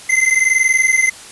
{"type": "tone pair together", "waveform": "square", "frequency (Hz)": [2053, 2074], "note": ["C7", "C7"], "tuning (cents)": [-33, -16], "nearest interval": "unison", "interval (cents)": 17, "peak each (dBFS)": -15, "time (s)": [0.09, 1.1], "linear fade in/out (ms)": 10, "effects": ["white hiss -36 dBFS RMS until 1.31 s", "resampled to 24000 Hz"]}